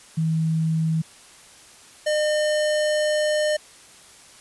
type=tone pair in turn; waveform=sine / square; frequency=160.6 / 606.3 Hz; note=E3 / D#5; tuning=-45 / -45 cents; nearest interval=octave + major seventh; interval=2300 cents; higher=second; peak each=-19 / -20 dBFS; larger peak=first; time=0.17-1.02 / 2.06-3.57 s; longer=second; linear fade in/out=10 ms; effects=white hiss -48 dBFS RMS until 4.4 s + resampled to 24000 Hz